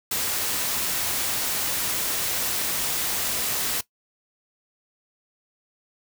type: noise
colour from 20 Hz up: white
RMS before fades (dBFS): -26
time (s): 0.11-3.81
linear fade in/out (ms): 5
effects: noise-tail reverb RT60 0.1 s tail -18 dB re dry